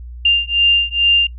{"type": "beating tone pair", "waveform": "sine", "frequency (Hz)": [2794, 2796.3], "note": ["F7", "F7"], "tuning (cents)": [0, 2], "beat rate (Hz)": 2.3, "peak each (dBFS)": -14, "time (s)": [0.25, 1.27], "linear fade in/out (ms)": 5, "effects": ["noise-tail reverb RT60 0.1 s tail -24 dB re dry", "added 60 Hz sine -29 dBFS peak until 1.38 s"]}